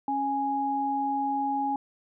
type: tone pair together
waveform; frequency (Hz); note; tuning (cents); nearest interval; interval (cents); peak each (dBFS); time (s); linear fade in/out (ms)
sine; 275.5 / 830.1; C#4 / G#5; -11 / -1; octave + perfect fifth; 1910; -31 / -26; 0.08-1.76; 2
effects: none